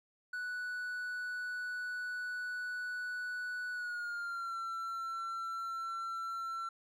triangle tone with pitch glide, 1480 to 1349.3 Hz, F#6 to E6, 0 to +40 cents, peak -35 dBFS, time 0.33-6.69 s, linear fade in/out 5 ms, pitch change -160 cents, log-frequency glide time 3.72-4.58 s, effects none

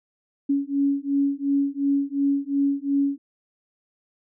sine beating tone pair, 278.4 / 281.2 Hz, C#4 / C#4, +8 / +25 cents, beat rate 2.8 Hz, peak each -23 dBFS, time 0.49-3.18 s, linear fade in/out 10 ms, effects none

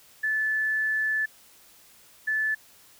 sine tone pair in turn, 1741 / 1741 Hz, A6 / A6, -19 / -19 cents, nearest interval unison, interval 0 cents, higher neither, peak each -23 dBFS, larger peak neither, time 0.23-1.26 / 2.27-2.55 s, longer first, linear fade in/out 10 ms, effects white hiss -55 dBFS RMS until 2.99 s

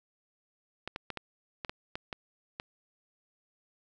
clicks, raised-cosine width 0.3 ms, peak -20 dBFS, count 9, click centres 0.876 / 0.961 / 1.103 / 1.173 / 1.648 / 1.695 / 1.955 / 2.128 / 2.599 s, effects none

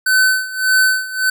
square tone with tremolo, 1519 Hz, F#6, 45 cents sharp, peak -10 dBFS, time 0.06-1.3 s, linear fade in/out 5 ms, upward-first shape sine, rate 1.7 Hz, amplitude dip 85%, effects none

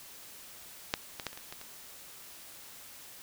clicks, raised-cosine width 0.2 ms, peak -10 / -20 / -16 / -29 / -26 / -24 / -27 dBFS, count 7, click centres 0.939 / 1.198 / 1.267 / 1.33 / 1.375 / 1.525 / 1.614 s, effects white hiss -50 dBFS RMS until 3.22 s

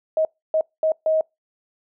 sine tone bursts at uneven times, 632 Hz, D#5, 27 cents sharp, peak -16 dBFS, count 4, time 0.17-0.25 / 0.54-0.61 / 0.83-0.92 / 1.06-1.21 s, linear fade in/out 2 ms, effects noise-tail reverb RT60 0.2 s tail -26 dB re dry

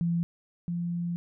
sine tone pair in turn, 170 / 172.57 Hz, F3 / F3, -46 / -20 cents, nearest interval unison, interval 26 cents, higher second, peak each -24 / -28 dBFS, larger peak first, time 0.01-0.23 / 0.68-1.16 s, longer second, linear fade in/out 0 ms, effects none

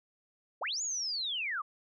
sine linear two-way sweep, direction up then down, 348.6 to 7000 to 1106 Hz, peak -32 dBFS, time 0.61-1.62 s, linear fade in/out 10 ms, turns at 0.82 s, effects none

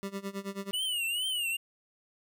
25% pulse tone with tremolo, 197.1 Hz, G3, 10 cents sharp, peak -29 dBFS, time 0.03-0.71 s, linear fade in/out 0 ms, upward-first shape sine, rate 9.3 Hz, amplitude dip 90%
square tone with vibrato, 2900 Hz, F#7, 35 cents flat, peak -30 dBFS, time 0.73-1.57 s, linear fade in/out 10 ms, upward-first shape triangle, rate 2.3 Hz, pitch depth 150 cents each way
effects none

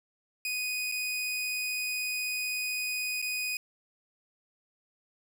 sawtooth tone with dropouts, 2489 Hz, D#7, in tune, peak -27 dBFS, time 0.45-3.57 s, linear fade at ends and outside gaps 2 ms, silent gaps 0.916-0.921 / 3.217-3.224 s, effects none

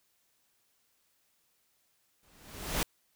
pink noise with exponential growth, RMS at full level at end -28 dBFS, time 2.23-2.83 s, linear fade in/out 1 ms, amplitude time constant 130 ms, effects white hiss -73 dBFS RMS until 3.15 s

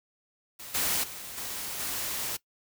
white noise with level steps, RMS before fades -43 / -28 / -41 / -36 / -33 dBFS, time 0.59-2.37 s, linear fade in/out 10 ms, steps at 0.74 / 1.03 / 1.37 / 1.79 s, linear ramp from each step 10 ms, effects noise-tail reverb RT60 0.1 s tail -20 dB re dry

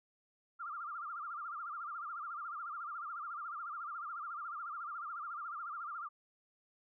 sine tone with vibrato, 1280 Hz, D#6, 49 cents sharp, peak -40 dBFS, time 0.59-6.09 s, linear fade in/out 20 ms, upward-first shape sine, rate 14 Hz, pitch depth 160 cents each way, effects none

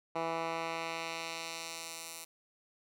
10% pulse tone with band-pass filter sweep, 164.81 Hz, E3, in tune, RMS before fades -39 dBFS, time 0.15-2.25 s, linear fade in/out 10 ms, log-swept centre 930 to 11000 Hz, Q 0.74, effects none

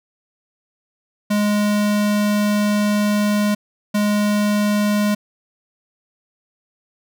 square tone bursts at uneven times, 207.7 Hz, G#3, in tune, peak -16 dBFS, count 2, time 1.3-3.55 / 3.94-5.15 s, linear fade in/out 10 ms, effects none

